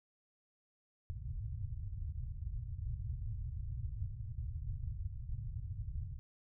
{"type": "low-pass noise", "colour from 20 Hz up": "white", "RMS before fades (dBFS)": -41, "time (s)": [1.1, 6.19], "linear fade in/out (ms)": 0, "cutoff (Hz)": 120, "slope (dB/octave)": 48, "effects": []}